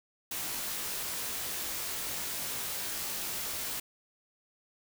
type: noise with comb filter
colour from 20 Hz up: white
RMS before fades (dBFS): -36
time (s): 0.31-3.8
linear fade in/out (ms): 5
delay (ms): 19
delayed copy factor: -0.6
effects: none